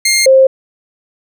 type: tone pair in turn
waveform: 15% pulse / sine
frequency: 2119 / 529.8 Hz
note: C7 / C5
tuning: +21 / +22 cents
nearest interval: 2 octaves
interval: 2399 cents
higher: first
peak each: -3 dBFS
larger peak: neither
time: 0.05-0.26 / 0.26-0.47 s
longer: neither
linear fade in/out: 5 ms
effects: none